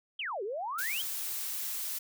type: exponential two-way sweep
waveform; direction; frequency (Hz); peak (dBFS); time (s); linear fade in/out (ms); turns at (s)
sine; down then up; 3322 to 373.1 to 3322; -33; 0.19-1.02; 5; 0.43
type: noise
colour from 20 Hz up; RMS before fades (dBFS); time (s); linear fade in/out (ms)
blue; -36; 0.78-1.99; 10
effects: none